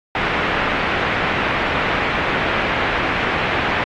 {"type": "low-pass noise", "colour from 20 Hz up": "white", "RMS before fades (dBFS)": -20, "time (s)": [0.15, 3.84], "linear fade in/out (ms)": 2, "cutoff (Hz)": 2400, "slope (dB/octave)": 24, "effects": ["AAC 48 kbps"]}